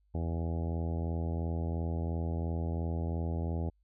harmonic tone, 82.9 Hz, E2, 10 cents sharp, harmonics 1 / 2 / 3 / 4 / 5 / 6 / 7 / 8 / 9 / 10, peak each -32 / -38 / -42 / -44 / -46 / -48 / -49 / -50 / -51 / -52 dBFS, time 0.14-3.7 s, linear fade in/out 10 ms, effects added 50 Hz sine -67 dBFS peak until 3.83 s

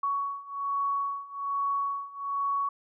sine beating tone pair, 1118 / 1119.2 Hz, C#6 / C#6, +14 / +16 cents, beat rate 1.2 Hz, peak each -32 / -30 dBFS, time 0.03-2.69 s, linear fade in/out 5 ms, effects none

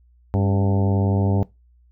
harmonic tone with a mistuned harmonic, 98.7 Hz, G2, 12 cents sharp, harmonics 1 / 2 / 3 / 4 / 5 / 6 / 7 / 8 / 9, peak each -18 / -24 / -28 / -30 / -32 / -34 / -35 / -36 / -37 dBFS, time 0.34-1.43 s, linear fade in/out 0 ms, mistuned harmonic 3, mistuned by -73 cents, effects noise-tail reverb RT60 0.2 s tail -19 dB re dry + added 60 Hz sine -52 dBFS peak until 1.91 s

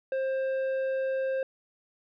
sine tone with tanh clipping, 530 Hz, C5, 22 cents sharp, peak -28 dBFS, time 0.12-1.43 s, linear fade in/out 2 ms, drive 8 dB, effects none

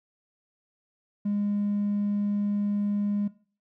triangle tone, 204.8 Hz, G#3, 24 cents flat, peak -21 dBFS, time 1.25-3.28 s, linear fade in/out 10 ms, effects noise-tail reverb RT60 0.4 s tail -20 dB re dry + tanh soft clip ceiling -20 dBFS

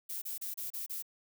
violet noise bursts, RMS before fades -39 dBFS, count 6, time 0.09-1.025 s, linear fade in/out 10 ms, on 130 ms, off 31 ms, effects none

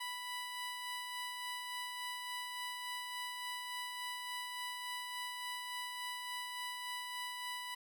15% pulse tone with tremolo, 987.8 Hz, B5, in tune, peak -33 dBFS, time 0-7.75 s, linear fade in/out 10 ms, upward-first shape sine, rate 3.5 Hz, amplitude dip 30%, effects none

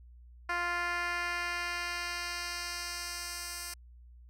10% pulse tone with band-pass filter sweep, 349.2 Hz, F4, in tune, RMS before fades -36 dBFS, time 0.49-3.74 s, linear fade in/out 5 ms, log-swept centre 1500 to 8800 Hz, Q 0.95, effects added 60 Hz sine -51 dBFS peak until 4.29 s

